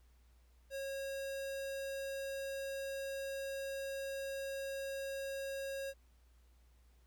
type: tone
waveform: square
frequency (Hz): 545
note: C#5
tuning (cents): -29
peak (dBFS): -40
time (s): 0.7-5.94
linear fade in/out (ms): 50
effects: added 60 Hz sine -63 dBFS peak until 7.06 s + pink hiss -75 dBFS RMS until 7.06 s